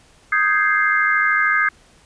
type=chord; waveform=sine; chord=Ab major seventh; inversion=second; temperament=equal; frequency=1244.5 / 1568 / 1661.2 / 2093 Hz; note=Eb6 / G6 / Ab6 / C7; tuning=0 / 0 / 0 / 0 cents; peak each=-20 dBFS; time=0.32-1.69 s; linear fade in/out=5 ms; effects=pink hiss -52 dBFS RMS until 2.05 s + resampled to 22050 Hz